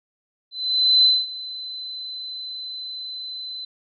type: tone with ADSR envelope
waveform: sine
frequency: 4037 Hz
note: B7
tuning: 37 cents sharp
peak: -11 dBFS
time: 0.51-3.65 s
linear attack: 530 ms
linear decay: 220 ms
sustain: -19 dB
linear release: 5 ms
effects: none